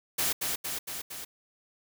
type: noise with echo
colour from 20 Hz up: white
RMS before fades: -28 dBFS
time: 0.18-0.33 s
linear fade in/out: 10 ms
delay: 230 ms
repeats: 4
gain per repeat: -3 dB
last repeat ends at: 1.25 s
effects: none